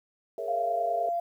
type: chord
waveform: sine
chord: A# half-diminished seventh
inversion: third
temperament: equal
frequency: 415.3 / 466.2 / 554.4 / 659.3 Hz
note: G#4 / A#4 / C#5 / E5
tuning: 0 / 0 / 0 / 0 cents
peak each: -39 / -36 / -38 / -35 dBFS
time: 0.38-1.09 s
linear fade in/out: 2 ms
type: tone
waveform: sine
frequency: 689 Hz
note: F5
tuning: 24 cents flat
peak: -26 dBFS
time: 0.48-1.2 s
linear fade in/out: 5 ms
effects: 10-bit